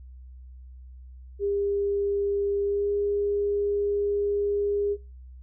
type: tone with pitch glide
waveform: sine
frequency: 402.4 to 407.1 Hz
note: G4 to G#4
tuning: +45 to -35 cents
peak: -23 dBFS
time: 1.39-4.97 s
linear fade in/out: 50 ms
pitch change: +20 cents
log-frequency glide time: 2.63-2.91 s
effects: noise-tail reverb RT60 0.3 s tail -25 dB re dry + added 63 Hz sine -42 dBFS peak until 5.42 s